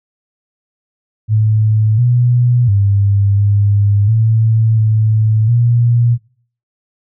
sine tone with pitch steps, 108.4 / 122.1 / 100.1 / 101.8 / 111.6 / 109.2 / 118.9 Hz, A2 / B2 / G2 / G#2 / A2 / A2 / A#2, -25 / -19 / +37 / -34 / +25 / -13 / +35 cents, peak -8 dBFS, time 1.28-6.18 s, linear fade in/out 50 ms, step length 700 ms, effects noise-tail reverb RT60 0.5 s tail -22 dB re dry

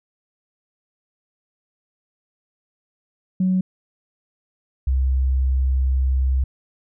sine tone pair in turn, 185.7 / 65.65 Hz, F#3 / C2, +7 / +6 cents, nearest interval octave + tritone, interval 1801 cents, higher first, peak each -15 / -15 dBFS, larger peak neither, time 3.4-3.61 / 4.87-6.44 s, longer second, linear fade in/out 5 ms, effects tanh soft clip ceiling -11 dBFS

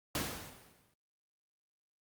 pink noise with exponential decay, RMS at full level -33 dBFS, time 0.15-0.94 s, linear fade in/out 2 ms, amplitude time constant 170 ms, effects high-pass 80 Hz 12 dB/octave + Opus 48 kbps

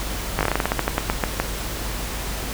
slowing click train, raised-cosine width 0.5 ms, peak -4 dBFS, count 16, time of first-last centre 0.39-1.4 s, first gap 18 ms, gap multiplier 1.17, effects added 50 Hz sine -29 dBFS peak until 2.53 s + pink hiss -30 dBFS RMS until 2.53 s

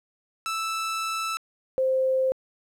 sawtooth / sine tone pair in turn, 1318.5 / 523.2 Hz, E6 / C5, 0 / 0 cents, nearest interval octave + major third, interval 1600 cents, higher first, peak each -23 / -20 dBFS, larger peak second, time 0.46-1.37 / 1.78-2.32 s, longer first, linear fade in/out 0 ms, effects low-pass 11000 Hz 12 dB/octave + 10-bit

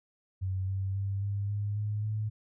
sine tone with pitch steps, 94.4 / 96.44 / 98.52 / 100.65 / 102.83 / 105.05 / 107.32 Hz, F#2 / G2 / G2 / G2 / G#2 / G#2 / A2, +35 / -28 / +9 / +46 / -17 / +20 / -43 cents, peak -29 dBFS, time 0.41-2.3 s, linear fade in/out 20 ms, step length 270 ms, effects none

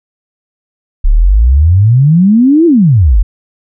sine exponential two-way sweep, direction up then down, 32.7 to 349.2 to 41.43 Hz, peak -3 dBFS, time 1.04-3.23 s, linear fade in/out 10 ms, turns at 2.66 s, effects none

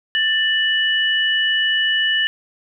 sine tone pair together, 1773.5 / 2946 Hz, A6 / F#7, +13 / -8 cents, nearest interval major sixth, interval 879 cents, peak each -18 dBFS, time 0.15-2.27 s, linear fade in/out 0 ms, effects none

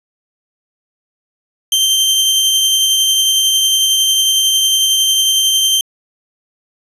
sawtooth tone with tremolo, 3136 Hz, G7, in tune, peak -6 dBFS, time 1.72-5.81 s, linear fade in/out 2 ms, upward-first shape triangle, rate 11 Hz, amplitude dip 25%, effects resampled to 32000 Hz + 8-bit

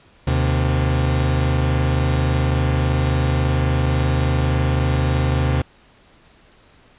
40% pulse tone pair together, 76.03 / 128.5 Hz, D#2 / C3, -39 / -31 cents, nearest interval major sixth, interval 908 cents, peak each -18 dBFS, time 0.27-5.62 s, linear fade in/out 5 ms, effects pink hiss -52 dBFS RMS until 6.98 s + resampled to 8000 Hz

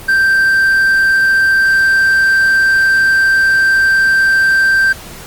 triangle tone, 1568 Hz, G6, in tune, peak -6 dBFS, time 0.08-4.93 s, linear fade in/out 10 ms, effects pink hiss -32 dBFS RMS until 5.26 s + Opus 32 kbps

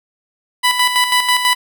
15% pulse tone with tremolo, 992 Hz, B5, 7 cents sharp, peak -4 dBFS, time 0.63-1.55 s, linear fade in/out 20 ms, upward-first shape square, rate 6.1 Hz, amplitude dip 55%, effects none

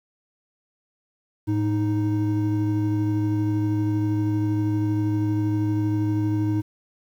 triangle tone pair together, 107.91 / 311.1 Hz, A2 / D#4, -33 / 0 cents, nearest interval octave + tritone, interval 1833 cents, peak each -21 dBFS, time 1.47-6.62 s, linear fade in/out 20 ms, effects 9-bit

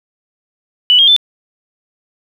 sine tone with pitch steps, 2966 / 3234 / 3527 Hz, F#7 / G#7 / A7, +4 / -47 / +3 cents, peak -5 dBFS, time 0.9-1.164 s, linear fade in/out 0 ms, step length 88 ms, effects 7-bit

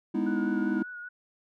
triangle chord, E major seventh, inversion first, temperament just, 206 / 247.2 / 309 / 329.6 Hz, G#3 / B3 / D#4 / E4, -14 / +2 / -12 / 0 cents, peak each -29 dBFS, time 0.14-0.83 s, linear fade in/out 10 ms
sine tone with vibrato, 1460 Hz, F#6, 24 cents flat, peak -38 dBFS, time 0.26-1.09 s, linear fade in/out 10 ms, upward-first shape sine, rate 5.1 Hz, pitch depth 28 cents each way
effects none

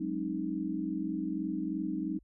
sine chord, Ab dominant seventh, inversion third, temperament equal with one note detuned, 185 / 207.7 / 268.2 / 311.1 Hz, Gb3 / Ab3 / C4 / Eb4, 0 / 0 / +43 / 0 cents, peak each -38 / -39 / -38 / -34 dBFS, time 0-2.19 s, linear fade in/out 10 ms, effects added 50 Hz sine -60 dBFS peak until 2.23 s

